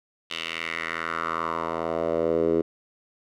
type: tone with band-pass filter sweep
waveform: 10% pulse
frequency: 82.41 Hz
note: E2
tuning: in tune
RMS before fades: -27 dBFS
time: 0.3-2.62 s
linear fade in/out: 10 ms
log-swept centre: 3100 to 380 Hz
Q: 3
effects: none